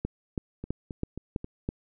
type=two click trains; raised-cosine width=3 ms; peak=-23 / -16 dBFS; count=4 / 6; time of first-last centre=0.64-1.444 / 0.05-1.689 s; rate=3.73 / 3.05 Hz; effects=none